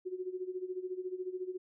sine tone with tremolo, 368.3 Hz, F#4, 8 cents flat, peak -33 dBFS, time 0.05-1.58 s, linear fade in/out 20 ms, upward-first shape sine, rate 14 Hz, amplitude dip 80%, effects none

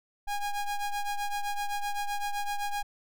square ring-modulated tone, 409.9 Hz, G#4, 23 cents flat, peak -27 dBFS, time 0.27-2.83 s, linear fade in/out 10 ms, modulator 406 Hz, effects none

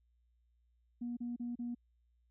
sine tone bursts, 240 Hz, B3, 49 cents flat, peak -36 dBFS, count 4, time 1.01-1.749 s, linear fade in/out 10 ms, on 160 ms, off 33 ms, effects tanh soft clip ceiling -32 dBFS + added 59 Hz sine -70 dBFS peak until 2.3 s

